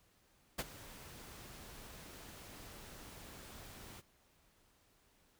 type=noise with ADSR envelope; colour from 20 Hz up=pink; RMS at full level=-36 dBFS; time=0.58-4.02 s; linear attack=13 ms; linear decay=38 ms; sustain=-17 dB; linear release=32 ms; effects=pink hiss -71 dBFS RMS until 5.39 s